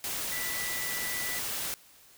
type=tone in noise; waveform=sine; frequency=1975.5 Hz; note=B6; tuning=in tune; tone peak=-36 dBFS; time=0.32-1.39 s; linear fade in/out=0 ms; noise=white; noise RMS=-34 dBFS; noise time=0.04-1.74 s; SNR=-5 dB; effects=white hiss -57 dBFS RMS until 2.17 s